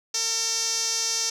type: tone with band-pass filter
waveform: sawtooth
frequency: 452.8 Hz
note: A4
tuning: 50 cents sharp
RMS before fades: -26 dBFS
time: 0.14-1.3 s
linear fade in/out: 5 ms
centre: 5800 Hz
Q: 5.4
effects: none